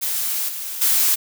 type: noise with level steps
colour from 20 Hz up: blue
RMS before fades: -23 / -29 / -17 dBFS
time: 0.01-1.16 s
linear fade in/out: 20 ms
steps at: 0.48 / 0.81 s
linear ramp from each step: 10 ms
effects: none